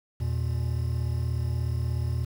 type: tone pair together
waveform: triangle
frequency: 82.9 / 119.62 Hz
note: E2 / A#2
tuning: +10 / +45 cents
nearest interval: tritone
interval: 635 cents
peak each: -26 dBFS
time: 0.2-2.25 s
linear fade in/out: 10 ms
effects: 8-bit